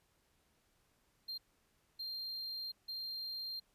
triangle tone bursts at uneven times, 4186 Hz, C8, in tune, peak -39 dBFS, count 3, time 1.28-1.38 / 1.99-2.72 / 2.88-3.6 s, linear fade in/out 10 ms, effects pink hiss -75 dBFS RMS until 3.74 s + resampled to 32000 Hz

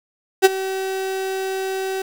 35% pulse tone with ADSR envelope, 382.1 Hz, G4, 44 cents flat, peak -4 dBFS, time 0.42-2.02 s, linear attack 31 ms, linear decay 26 ms, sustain -17 dB, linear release 4 ms, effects 7-bit

